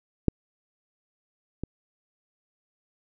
clicks, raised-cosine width 3 ms, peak -6 / -18 dBFS, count 2, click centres 0.283 / 1.636 s, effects none

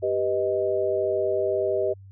sine chord, G augmented, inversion none, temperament equal with one note detuned, 392 / 493.9 / 625.1 Hz, G4 / B4 / D#5, 0 / 0 / +8 cents, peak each -25 / -28 / -25 dBFS, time 0.02-1.94 s, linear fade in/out 20 ms, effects added 97 Hz sine -43 dBFS peak until 2.11 s

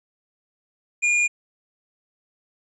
square tone, 2423 Hz, D#7, 47 cents flat, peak -18 dBFS, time 1.02-1.28 s, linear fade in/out 20 ms, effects resampled to 24000 Hz

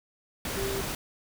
sine tone in noise, 392 Hz, G4, in tune, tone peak -31 dBFS, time 0.57-0.81 s, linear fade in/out 2 ms, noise pink, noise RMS -33 dBFS, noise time 0.45-0.95 s, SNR -1 dB, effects none

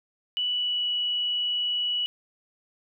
sine tone with pitch glide, 2960 to 2940 Hz, F#7 to F#7, 0 to -12 cents, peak -24 dBFS, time 0.37-2.06 s, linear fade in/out 0 ms, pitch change -12 cents, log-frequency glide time 0.47-0.89 s, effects none

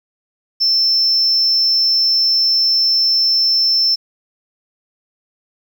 sine tone, 5330 Hz, E8, 18 cents sharp, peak -10 dBFS, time 0.6-3.96 s, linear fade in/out 20 ms, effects tanh soft clip ceiling -8 dBFS + 8-bit

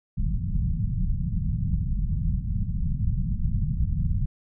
pink low-pass noise, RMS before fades -25 dBFS, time 0.17-4.26 s, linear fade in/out 10 ms, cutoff 190 Hz, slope 48 dB/octave, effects none

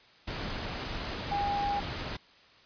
sine tone in noise, 810 Hz, G#5, 43 cents flat, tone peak -28 dBFS, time 1.31-1.8 s, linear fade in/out 10 ms, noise pink, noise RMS -36 dBFS, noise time 0.27-2.17 s, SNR +5 dB, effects white hiss -58 dBFS RMS until 2.65 s + resampled to 11025 Hz

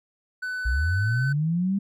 triangle tone with pitch glide, 1500 to 1515.7 Hz, F#6 to F#6, +23 to +41 cents, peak -26 dBFS, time 0.42-1.33 s, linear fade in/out 10 ms, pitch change +18 cents, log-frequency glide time 0.86-1.17 s
sine linear sweep, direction up, 55.5 to 201.7 Hz, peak -21 dBFS, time 0.65-1.79 s, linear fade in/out 10 ms
effects none

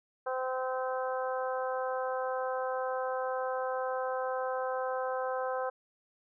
harmonic tone, 258 Hz, C4, 24 cents flat, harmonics 2 / 3 / 4 / 5 / 6, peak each -33 / -37 / -39 / -41 / -43 dBFS, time 0.26-5.7 s, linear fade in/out 10 ms, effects none

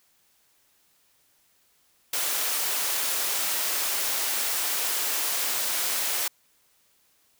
white high-pass noise, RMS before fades -27 dBFS, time 2.13-6.28 s, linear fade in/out 5 ms, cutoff 410 Hz, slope 12 dB/octave, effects white hiss -65 dBFS RMS until 7.39 s

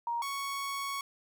sine / sawtooth tone pair in turn, 940 / 1110.8 Hz, A#5 / C#6, +14 / +3 cents, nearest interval minor third, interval 289 cents, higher second, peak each -30 / -30 dBFS, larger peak neither, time 0.07-0.22 / 0.22-1.01 s, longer second, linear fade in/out 2 ms, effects 12-bit

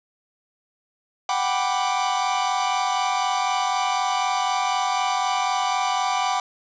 45% pulse chord, G major seventh, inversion third, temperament equal, 740 / 784 / 987.8 / 1174.7 Hz, F#5 / G5 / B5 / D6, 0 / 0 / 0 / 0 cents, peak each -26 / -26 / -27 / -27 dBFS, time 1.29-6.4 s, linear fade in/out 2 ms, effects resampled to 16000 Hz + 9-bit

